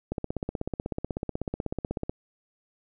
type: click train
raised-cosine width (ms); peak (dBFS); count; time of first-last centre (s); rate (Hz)
2; -16; 33; 0.12-2.095; 16.2
effects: none